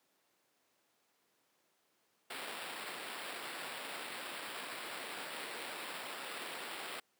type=noise with sample-and-hold; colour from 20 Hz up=blue; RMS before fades=-44 dBFS; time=2.3-7 s; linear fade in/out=5 ms; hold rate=6300 Hz; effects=pink hiss -75 dBFS RMS until 7.19 s + high-pass 300 Hz 12 dB/octave